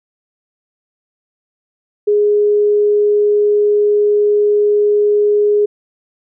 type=tone; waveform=sine; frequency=415.3 Hz; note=G#4; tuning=in tune; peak=-9 dBFS; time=2.07-5.66 s; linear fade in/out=10 ms; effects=none